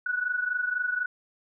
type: tone pair together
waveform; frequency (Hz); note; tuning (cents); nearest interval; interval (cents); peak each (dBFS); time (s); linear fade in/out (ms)
sine; 1469 / 1493; F#6 / F#6; -13 / +15; unison; 28; -27 / -31; 0.06-1.06; 5
effects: none